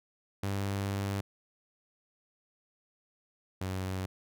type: tone pair in turn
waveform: sawtooth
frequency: 99.1 / 93.99 Hz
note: G2 / F#2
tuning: +19 / +28 cents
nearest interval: minor second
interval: 91 cents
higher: first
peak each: -27 / -29 dBFS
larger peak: first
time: 0.43-1.21 / 3.61-4.06 s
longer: first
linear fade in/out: 5 ms
effects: none